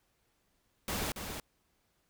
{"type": "noise with echo", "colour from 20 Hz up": "pink", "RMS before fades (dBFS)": -35, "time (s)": [0.88, 1.12], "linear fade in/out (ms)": 2, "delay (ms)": 280, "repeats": 1, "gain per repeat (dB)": -6, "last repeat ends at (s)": 1.4, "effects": ["pink hiss -75 dBFS RMS until 2.09 s"]}